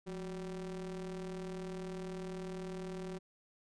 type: ring-modulated tone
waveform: square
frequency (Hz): 98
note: G2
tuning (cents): 0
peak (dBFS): -38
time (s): 0.06-3.19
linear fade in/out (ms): 20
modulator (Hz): 274
effects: resampled to 22050 Hz